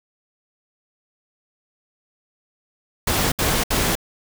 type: noise bursts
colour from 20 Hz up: pink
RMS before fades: -20 dBFS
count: 3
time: 3.07-3.954 s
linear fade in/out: 5 ms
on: 250 ms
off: 67 ms
effects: none